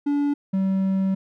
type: tone pair in turn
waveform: triangle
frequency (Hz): 287.4 / 191.82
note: D4 / G3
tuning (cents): -37 / -37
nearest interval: perfect fifth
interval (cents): 700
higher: first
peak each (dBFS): -17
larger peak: neither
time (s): 0.06-0.34 / 0.53-1.15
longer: second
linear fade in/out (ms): 10
effects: none